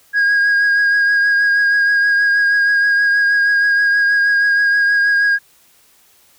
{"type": "tone with vibrato", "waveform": "sine", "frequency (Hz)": 1637, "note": "G#6", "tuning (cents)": -25, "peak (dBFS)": -8, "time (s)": [0.13, 5.39], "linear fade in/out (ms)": 50, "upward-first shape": "triangle", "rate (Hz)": 6.3, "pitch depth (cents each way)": 23, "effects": ["tanh soft clip ceiling -10 dBFS", "white hiss -52 dBFS RMS until 6.38 s"]}